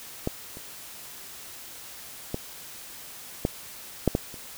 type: clicks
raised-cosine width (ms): 2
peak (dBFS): -12 / -28 / -15 / -9 / -6 / -9 / -28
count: 7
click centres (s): 0.274 / 0.571 / 2.344 / 3.451 / 4.077 / 4.151 / 4.342
effects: white hiss -43 dBFS RMS until 4.57 s